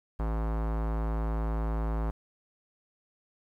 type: tone with low-pass filter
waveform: square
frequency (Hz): 55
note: A1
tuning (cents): 0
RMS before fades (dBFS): -30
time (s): 0.19-2.11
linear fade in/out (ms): 10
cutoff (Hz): 1100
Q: 1.6
effects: 10-bit